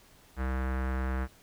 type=tone with low-pass filter; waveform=square; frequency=65 Hz; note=C2; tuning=11 cents flat; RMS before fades=-31 dBFS; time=0.36-1.28 s; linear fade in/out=50 ms; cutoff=1600 Hz; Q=2.6; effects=pink hiss -59 dBFS RMS until 1.42 s